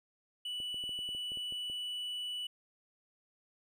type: tone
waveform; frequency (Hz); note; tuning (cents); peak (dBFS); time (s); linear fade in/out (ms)
triangle; 2960; F#7; 0; -35; 0.45-2.47; 5
type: clicks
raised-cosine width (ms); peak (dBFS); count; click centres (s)
2; -39; 11; 0.602 / 0.744 / 0.839 / 0.893 / 0.99 / 1.09 / 1.149 / 1.319 / 1.373 / 1.524 / 1.699
effects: none